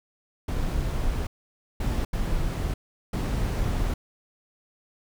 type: noise bursts at uneven times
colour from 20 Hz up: brown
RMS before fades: -26 dBFS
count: 4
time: 0.48-1.27 / 1.8-2.05 / 2.13-2.74 / 3.13-3.94 s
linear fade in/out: 5 ms
effects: none